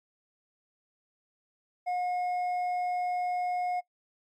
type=tone with hard clipping; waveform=sine; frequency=720 Hz; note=F#5; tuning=47 cents flat; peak=-29 dBFS; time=1.86-3.81 s; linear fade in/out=20 ms; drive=4 dB; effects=noise-tail reverb RT60 0.1 s tail -21 dB re dry + MP3 64 kbps